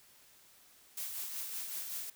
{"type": "noise with tremolo", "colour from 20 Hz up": "blue", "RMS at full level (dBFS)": -39, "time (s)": [0.97, 2.1], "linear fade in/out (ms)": 5, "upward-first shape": "sine", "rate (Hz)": 5.3, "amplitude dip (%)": 40, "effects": ["white hiss -62 dBFS RMS until 2.15 s"]}